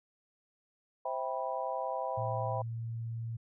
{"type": "chord", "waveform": "sine", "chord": "C major seventh", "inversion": "none", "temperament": "just", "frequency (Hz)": [523.3, 654.1, 784.9, 981.1], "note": ["C5", "E5", "G5", "B5"], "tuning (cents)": [0, -14, 2, -12], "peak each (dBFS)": -38, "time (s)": [1.05, 2.62], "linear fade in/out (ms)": 5}
{"type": "tone", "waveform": "sine", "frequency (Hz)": 114.7, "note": "A#2", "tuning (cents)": -28, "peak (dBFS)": -35, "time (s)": [2.17, 3.37], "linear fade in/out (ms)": 10}
{"effects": []}